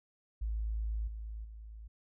sine tone with level steps, 54.3 Hz, A1, 22 cents flat, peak -32 / -39 / -45 dBFS, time 0.41-1.88 s, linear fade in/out 10 ms, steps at 1.07 / 1.44 s, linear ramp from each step 10 ms, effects none

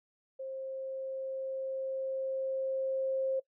sine tone with level ramp, 531 Hz, C5, 25 cents sharp, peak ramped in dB -37 to -28 dBFS, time 0.39-3.4 s, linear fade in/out 10 ms, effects noise-tail reverb RT60 0.1 s tail -21 dB re dry

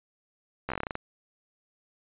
slowing click train, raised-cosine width 0.5 ms, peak -16 dBFS, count 11, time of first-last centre 0.69-0.954 s, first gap 13 ms, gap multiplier 1.15, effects resampled to 8000 Hz

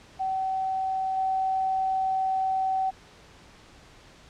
sine tone with level steps, 762 Hz, G5, 49 cents flat, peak -25 / -23 dBFS, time 0.19-2.91 s, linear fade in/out 20 ms, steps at 1.17 s, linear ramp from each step 5 ms, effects pink hiss -52 dBFS RMS until 4.29 s + low-pass 6000 Hz 12 dB/octave

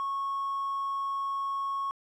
triangle tone, 1100 Hz, C#6, 14 cents flat, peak -26 dBFS, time 0-1.91 s, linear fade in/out 0 ms, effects tanh soft clip ceiling -25 dBFS

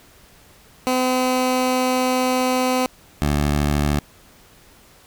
15% pulse tone pair in turn, 255 / 73.23 Hz, C4 / D2, -44 / -4 cents, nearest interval octave + minor seventh, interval 2160 cents, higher first, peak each -11 dBFS, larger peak neither, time 0.87-2.86 / 3.22-3.99 s, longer first, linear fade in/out 0 ms, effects pink hiss -50 dBFS RMS until 5.06 s

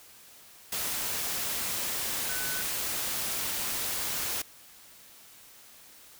sine tone in noise, 1500 Hz, F#6, 23 cents sharp, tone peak -37 dBFS, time 2.29-2.62 s, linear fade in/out 5 ms, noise white, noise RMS -32 dBFS, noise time 0.72-4.42 s, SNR -8 dB, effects white hiss -53 dBFS RMS until 6.19 s

